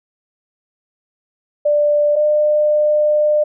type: tone pair in turn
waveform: sine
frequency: 590 / 601 Hz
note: D5 / D5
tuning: +8 / +40 cents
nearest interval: unison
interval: 32 cents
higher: second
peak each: -11 dBFS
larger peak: neither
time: 1.65-2.16 / 2.16-3.44 s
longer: second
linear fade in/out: 10 ms
effects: none